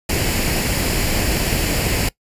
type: noise with comb filter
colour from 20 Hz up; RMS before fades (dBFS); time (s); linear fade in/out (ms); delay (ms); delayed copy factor
pink; -19; 0.09-2.09; 5; 0.41; +0.5
effects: noise-tail reverb RT60 0.1 s tail -21 dB re dry + resampled to 32000 Hz